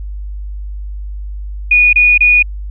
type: tone bursts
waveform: sine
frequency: 2459 Hz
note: D#7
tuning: 21 cents flat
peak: -5 dBFS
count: 3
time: 1.71-2.426 s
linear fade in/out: 5 ms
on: 220 ms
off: 28 ms
effects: added 50 Hz sine -21 dBFS peak until 2.7 s